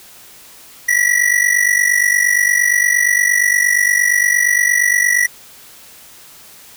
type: ring-modulated tone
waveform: square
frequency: 1942 Hz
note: B6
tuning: 30 cents flat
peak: -9 dBFS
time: 0.88-5.27 s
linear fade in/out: 10 ms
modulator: 24.3 Hz
effects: white hiss -41 dBFS RMS until 6.76 s